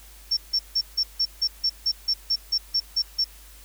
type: tone bursts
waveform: sine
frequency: 5450 Hz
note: F8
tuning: 43 cents flat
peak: -19 dBFS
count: 14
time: 0.31-3.244 s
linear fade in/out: 10 ms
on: 61 ms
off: 160 ms
effects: added 50 Hz sine -47 dBFS peak until 3.64 s + white hiss -50 dBFS RMS until 3.64 s